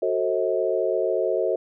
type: chord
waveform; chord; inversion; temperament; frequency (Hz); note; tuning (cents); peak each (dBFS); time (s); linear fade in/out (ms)
sine; F# diminished seventh; none; just; 370 / 444 / 532.8 / 639.4; F#4 / A4 / C5 / Eb5; 0 / +16 / +31 / +47; -26; 0.02-1.56; 5
effects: none